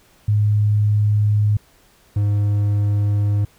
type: tone pair in turn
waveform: sine / triangle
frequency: 104.8 / 102.7 Hz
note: G#2 / G#2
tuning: +16 / -19 cents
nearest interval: unison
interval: 35 cents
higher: first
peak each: -13 dBFS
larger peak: neither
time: 0.28-1.57 / 2.16-3.45 s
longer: neither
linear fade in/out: 5 ms
effects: pink hiss -54 dBFS RMS until 3.58 s